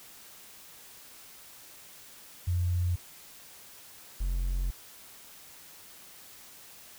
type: tone pair in turn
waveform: sine / triangle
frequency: 88.5 / 44.48 Hz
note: F2 / F1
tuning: +23 / +32 cents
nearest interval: octave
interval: 1191 cents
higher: first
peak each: -25 dBFS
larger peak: neither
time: 2.47-2.96 / 4.2-4.71 s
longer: second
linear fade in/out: 10 ms
effects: white hiss -51 dBFS RMS until 6.98 s